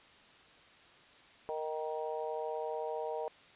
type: harmonic tone with a mistuned harmonic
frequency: 155.56 Hz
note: D#3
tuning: in tune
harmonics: 3 / 4 / 5 / 6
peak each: -38 / -40 / -42 / -44 dBFS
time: 1.49-3.28 s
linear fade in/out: 0 ms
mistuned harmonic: 6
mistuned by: +21 cents
effects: white hiss -59 dBFS RMS until 3.55 s + resampled to 8000 Hz